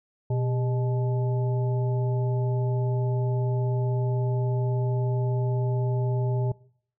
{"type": "harmonic tone with a mistuned harmonic", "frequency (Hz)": 123.47, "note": "B2", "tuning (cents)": 0, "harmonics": [1, 3, 5, 7], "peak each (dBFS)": [-23, -33, -37, -40], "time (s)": [0.3, 6.52], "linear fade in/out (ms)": 5, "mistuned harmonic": 3, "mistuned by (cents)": 130, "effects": ["noise-tail reverb RT60 0.6 s tail -22 dB re dry"]}